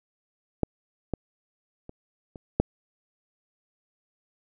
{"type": "clicks", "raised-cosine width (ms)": 2, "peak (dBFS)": [-9, -14, -27, -27, -6], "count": 5, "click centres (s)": [0.633, 1.137, 1.894, 2.358, 2.6], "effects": []}